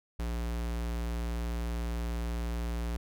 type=tone; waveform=square; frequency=58.27 Hz; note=A#1; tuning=in tune; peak=-32 dBFS; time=0.19-2.97 s; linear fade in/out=5 ms; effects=none